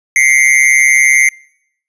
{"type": "tone with amplitude modulation", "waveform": "square", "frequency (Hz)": 2098, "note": "C7", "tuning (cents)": 4, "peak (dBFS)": -3, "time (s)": [0.16, 1.29], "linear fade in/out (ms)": 2, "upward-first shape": "sine", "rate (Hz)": 140, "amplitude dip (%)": 95, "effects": ["noise-tail reverb RT60 0.7 s tail -25 dB re dry", "resampled to 24000 Hz"]}